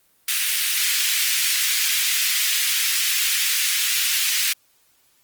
pink high-pass noise, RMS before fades -21 dBFS, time 0.28-4.53 s, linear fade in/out 5 ms, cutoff 2000 Hz, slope 24 dB/octave, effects white hiss -61 dBFS RMS until 5.23 s + Opus 24 kbps

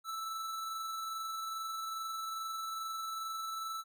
square tone with amplitude modulation, 1318.5 Hz, E6, in tune, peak -37 dBFS, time 0.04-3.84 s, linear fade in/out 50 ms, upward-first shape sine, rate 22.4 Hz, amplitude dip 25%, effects none

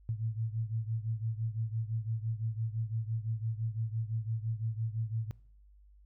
sine beating tone pair, 110 / 115.9 Hz, A2 / A#2, 0 / -10 cents, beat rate 5.9 Hz, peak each -33 / -37 dBFS, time 0.09-5.31 s, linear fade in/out 0 ms, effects noise-tail reverb RT60 0.6 s tail -22 dB re dry + added 50 Hz sine -56 dBFS peak until 6.05 s

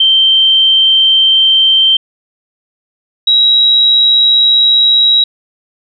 sine tone pair in turn, 3129 / 3855 Hz, G7 / B7, -4 / -43 cents, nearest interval major third, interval 361 cents, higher second, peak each -5 dBFS, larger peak neither, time 0-1.97 / 3.27-5.24 s, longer neither, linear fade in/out 5 ms, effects none

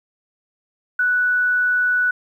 sine tone, 1480 Hz, F#6, in tune, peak -15 dBFS, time 0.99-2.11 s, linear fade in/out 5 ms, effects 9-bit

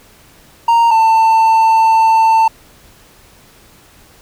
triangle tone pair in turn, 929 / 893.5 Hz, A#5 / A5, -6 / +26 cents, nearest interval minor second, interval 68 cents, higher first, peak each -5 / -5 dBFS, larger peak neither, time 0.68-0.91 / 0.91-2.48 s, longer second, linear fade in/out 5 ms, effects pink hiss -45 dBFS RMS until 4.21 s

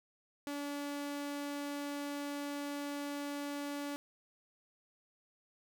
sawtooth tone, 287 Hz, D4, 40 cents flat, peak -34 dBFS, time 0.47-3.96 s, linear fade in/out 0 ms, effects none

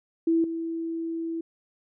sine tone with level steps, 329.6 Hz, E4, in tune, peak -19 / -28 dBFS, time 0.27-1.41 s, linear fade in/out 5 ms, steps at 0.44 s, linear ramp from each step 2 ms, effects none

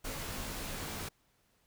pink noise with comb filter, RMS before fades -40 dBFS, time 0.04-1.09 s, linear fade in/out 10 ms, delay 17 ms, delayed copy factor -0.65, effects pink hiss -72 dBFS RMS until 1.66 s

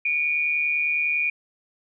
sine tone pair together, 2277 / 2427 Hz, C#7 / D#7, +46 / -44 cents, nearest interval minor second, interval 110 cents, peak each -29 / -21 dBFS, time 0.05-1.3 s, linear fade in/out 5 ms, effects none

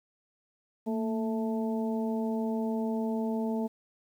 harmonic tone with a mistuned harmonic, 220 Hz, A3, in tune, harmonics 1 / 2 / 3 / 4, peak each -29 / -35 / -39 / -41 dBFS, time 0.86-3.68 s, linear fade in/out 20 ms, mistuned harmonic 1, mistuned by +50 cents, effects 10-bit

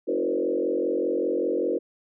sine tone with frequency modulation, 415.3 Hz, G#4, in tune, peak -22 dBFS, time 0.07-1.79 s, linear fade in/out 20 ms, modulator 45.1 Hz, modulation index 2.6, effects none

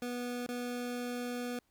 25% pulse tone with dropouts, 244.5 Hz, B3, 17 cents flat, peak -32 dBFS, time 0.02-1.59 s, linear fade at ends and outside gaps 2 ms, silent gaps 0.464-0.488 s, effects pink hiss -75 dBFS RMS until 1.7 s

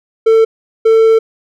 triangle tone bursts at uneven times, 447.3 Hz, A4, 28 cents sharp, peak -3 dBFS, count 2, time 0.26-0.45 / 0.85-1.19 s, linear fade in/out 10 ms, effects none

